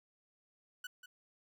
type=tone with echo; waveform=30% pulse; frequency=1484 Hz; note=F#6; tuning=5 cents sharp; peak=-39 dBFS; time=0.84-0.87 s; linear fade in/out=5 ms; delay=190 ms; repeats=1; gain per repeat=-10 dB; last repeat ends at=1.06 s; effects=none